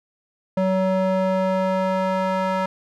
square tone with band-pass filter sweep, 188.3 Hz, F#3, 31 cents sharp, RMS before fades -21 dBFS, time 0.57-2.66 s, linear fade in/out 5 ms, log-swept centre 490 to 950 Hz, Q 1.3, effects none

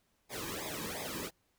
pink noise with flanger, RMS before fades -40 dBFS, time 0.29-1.31 s, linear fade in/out 50 ms, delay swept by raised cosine 0.68 to 1.46 ms, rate 2.8 Hz, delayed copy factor -1, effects pink hiss -75 dBFS RMS until 1.58 s

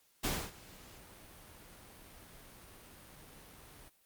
pink noise with ADSR envelope, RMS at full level -33 dBFS, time 0.23-3.9 s, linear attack 17 ms, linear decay 260 ms, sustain -22 dB, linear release 21 ms, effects white hiss -70 dBFS RMS until 4.05 s + Opus 48 kbps

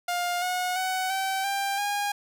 sawtooth tone with pitch steps, 706 / 726.7 / 748 / 769.9 / 792.5 / 815.7 Hz, F5 / F#5 / F#5 / G5 / G5 / G#5, +19 / -31 / +19 / -31 / +19 / -31 cents, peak -22 dBFS, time 0.08-2.12 s, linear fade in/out 5 ms, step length 340 ms, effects none

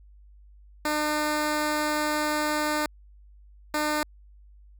10% pulse tone bursts at uneven times, 301.9 Hz, D4, 48 cents sharp, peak -16 dBFS, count 2, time 0.85-2.86 / 3.74-4.03 s, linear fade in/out 2 ms, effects added 50 Hz sine -49 dBFS peak until 4.79 s

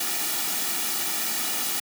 white noise with comb filter, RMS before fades -27 dBFS, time 0-1.8 s, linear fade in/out 5 ms, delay 1.9 ms, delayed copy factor -0.65, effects high-pass 200 Hz 12 dB/octave

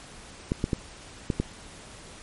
clicks, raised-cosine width 3 ms, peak -11 dBFS, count 5, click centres 0.519 / 0.641 / 0.732 / 1.302 / 1.4 s, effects pink hiss -46 dBFS RMS until 2.22 s + MP3 48 kbps

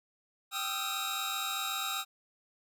sawtooth tone cluster, 781 / 1227 / 1275 / 1360 / 3790 Hz, G5 / D#6 / D#6 / F6 / A#7, -7 / -25 / +42 / -46 / +28 cents, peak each -38 / -38 / -37 / -36 / -33 dBFS, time 0.51-2.05 s, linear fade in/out 50 ms, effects none

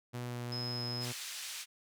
sawtooth tone with vibrato, 121.6 Hz, B2, 26 cents flat, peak -34 dBFS, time 0.13-1.13 s, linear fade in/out 20 ms, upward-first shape sine, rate 2.4 Hz, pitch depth 10 cents each way
sine tone, 5120 Hz, D#8, 49 cents sharp, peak -38 dBFS, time 0.52-1.05 s, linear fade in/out 2 ms
pink band-pass noise, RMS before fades -43 dBFS, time 1-1.66 s, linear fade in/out 50 ms, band 2600 to 9700 Hz, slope 12 dB/octave
effects none

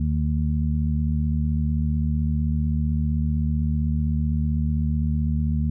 harmonic tone, 75.7 Hz, D#2, 47 cents flat, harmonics 1 / 2 / 3, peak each -22 / -25 / -27 dBFS, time 0-5.7 s, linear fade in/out 5 ms, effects none

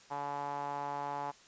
sawtooth tone with band-pass filter, 143 Hz, D3, 46 cents flat, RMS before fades -38 dBFS, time 0.1-1.32 s, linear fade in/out 20 ms, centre 880 Hz, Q 4.9, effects white hiss -59 dBFS RMS until 1.47 s + resampled to 16000 Hz

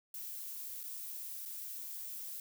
violet noise with dropouts, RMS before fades -44 dBFS, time 0.14-2.4 s, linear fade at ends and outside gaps 2 ms, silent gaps 0.833-0.837 / 1.454-1.458 s, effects none

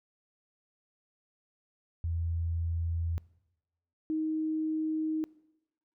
sine tone pair in turn, 83.6 / 313.9 Hz, E2 / D#4, +25 / +15 cents, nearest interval octave + major seventh, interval 2290 cents, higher second, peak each -29 / -28 dBFS, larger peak second, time 2.04-3.18 / 4.1-5.24 s, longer neither, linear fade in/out 0 ms, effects noise-tail reverb RT60 0.9 s tail -22 dB re dry

